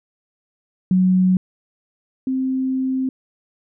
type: tone pair in turn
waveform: sine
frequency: 185 / 261.6 Hz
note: F#3 / C4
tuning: 0 / 0 cents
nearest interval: tritone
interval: 600 cents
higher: second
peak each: -12 / -18 dBFS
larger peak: first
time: 0.91-1.37 / 2.27-3.09 s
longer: second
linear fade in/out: 2 ms
effects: none